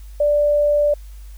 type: tone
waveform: sine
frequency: 587.3 Hz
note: D5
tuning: in tune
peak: -13 dBFS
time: 0.2-0.94 s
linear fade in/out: 5 ms
effects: added 50 Hz sine -34 dBFS peak until 1.37 s + white hiss -53 dBFS RMS until 1.37 s